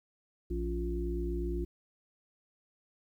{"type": "harmonic tone with a mistuned harmonic", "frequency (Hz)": 58.27, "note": "A#1", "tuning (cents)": 0, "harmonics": [1, 3, 5, 6], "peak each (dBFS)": [-33, -42, -43, -36], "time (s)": [0.5, 1.65], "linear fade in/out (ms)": 10, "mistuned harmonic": 5, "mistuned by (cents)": -62, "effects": ["11-bit"]}